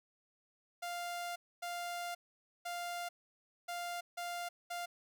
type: tone bursts at uneven times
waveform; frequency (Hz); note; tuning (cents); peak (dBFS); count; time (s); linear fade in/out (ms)
sawtooth; 698.5; F5; 0; -35; 6; 0.82-1.36 / 1.62-2.15 / 2.65-3.09 / 3.68-4.01 / 4.17-4.49 / 4.7-4.86; 10
effects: none